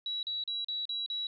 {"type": "tone bursts", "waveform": "sine", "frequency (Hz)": 3900, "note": "B7", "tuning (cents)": -23, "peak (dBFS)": -32, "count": 6, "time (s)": [0.06, 1.27], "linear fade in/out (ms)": 2, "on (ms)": 170, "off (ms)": 38, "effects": []}